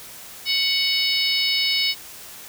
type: harmonic tone with a mistuned harmonic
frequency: 740 Hz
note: F#5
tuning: in tune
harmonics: 3 / 4 / 5 / 6 / 7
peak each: -25 / -25 / -25 / -25 / -25 dBFS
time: 0.45-1.95 s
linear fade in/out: 50 ms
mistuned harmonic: 5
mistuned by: +38 cents
effects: white hiss -40 dBFS RMS until 2.48 s